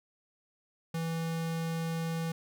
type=tone; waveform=square; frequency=164.4 Hz; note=E3; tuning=4 cents flat; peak=-32 dBFS; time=0.94-2.32 s; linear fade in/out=5 ms; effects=none